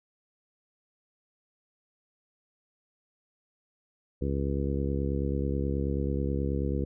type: harmonic tone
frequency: 69.3 Hz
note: C#2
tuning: in tune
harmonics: 1 / 2 / 3 / 4 / 5 / 6 / 7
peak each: -30 / -33 / -35 / -36 / -37 / -38 / -38 dBFS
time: 4.21-6.85 s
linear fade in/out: 10 ms
effects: none